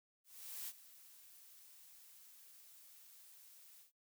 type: noise with ADSR envelope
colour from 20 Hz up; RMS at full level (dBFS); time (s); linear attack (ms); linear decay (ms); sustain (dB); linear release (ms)
blue; -45; 0.24-3.92; 440; 42; -16; 120
effects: noise-tail reverb RT60 0.2 s tail -26 dB re dry